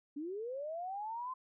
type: linear sweep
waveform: sine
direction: up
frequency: 276.2 to 1046.5 Hz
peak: -38 dBFS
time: 0.16-1.34 s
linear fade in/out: 10 ms
effects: none